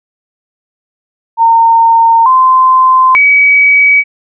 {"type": "tone with pitch steps", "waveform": "sine", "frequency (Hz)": [915, 1035, 2272], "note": ["A#5", "C6", "C#7"], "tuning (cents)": [-32, -19, 42], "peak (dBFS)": -3, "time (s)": [1.37, 4.04], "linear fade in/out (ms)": 50, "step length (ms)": 890, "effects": []}